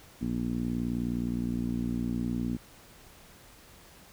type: tone with low-pass filter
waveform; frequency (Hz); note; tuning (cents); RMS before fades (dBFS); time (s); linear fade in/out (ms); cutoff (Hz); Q
10% pulse; 59.5; A#1; +36; -31; 0.21-2.57; 10; 250; 3.4
effects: pink hiss -54 dBFS RMS until 4.12 s